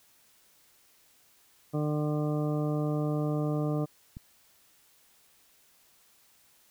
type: harmonic tone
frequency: 150 Hz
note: D3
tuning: 37 cents sharp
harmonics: 1 / 2 / 3 / 4 / 5 / 7 / 8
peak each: -29 / -32 / -36 / -37 / -43 / -48 / -45 dBFS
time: 1.73-3.86 s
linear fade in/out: 20 ms
type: click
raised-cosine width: 5 ms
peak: -29 dBFS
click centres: 4.169 s
effects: white hiss -63 dBFS RMS until 6.7 s